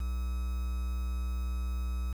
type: tone with quantisation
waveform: triangle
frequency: 61.74 Hz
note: B1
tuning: in tune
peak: -28 dBFS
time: 0-2.13 s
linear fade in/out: 5 ms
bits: 8
effects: none